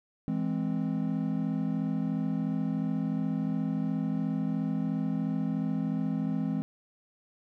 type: chord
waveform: triangle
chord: E augmented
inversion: none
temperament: equal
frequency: 164.81 / 207.7 / 261.6 Hz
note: E3 / G#3 / B#3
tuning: 0 / 0 / 0 cents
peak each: -30 dBFS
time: 0.28-6.62 s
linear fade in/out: 0 ms
effects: none